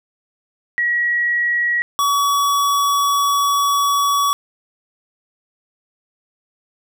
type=tone pair in turn; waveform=sine / square; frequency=1914 / 1133.2 Hz; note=A#6 / C#6; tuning=+45 / +38 cents; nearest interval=major sixth; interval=907 cents; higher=first; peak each=-15 / -15 dBFS; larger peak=neither; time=0.78-1.82 / 1.99-4.33 s; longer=second; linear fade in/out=0 ms; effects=none